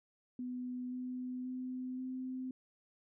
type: tone with pitch steps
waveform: sine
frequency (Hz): 249.6 / 252.2 / 254.8 / 257.5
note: B3 / B3 / C4 / C4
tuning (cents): +19 / +36 / -46 / -28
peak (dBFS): -38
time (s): 0.39-2.51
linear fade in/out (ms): 2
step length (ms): 530
effects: none